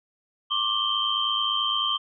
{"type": "tone cluster", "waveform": "sine", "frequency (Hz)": [1084, 1178, 3055, 3164], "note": ["C#6", "D6", "G7", "G7"], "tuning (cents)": [-39, 5, -45, 15], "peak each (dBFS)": [-32, -29, -29, -25], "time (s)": [0.5, 1.98], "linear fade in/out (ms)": 20, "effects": []}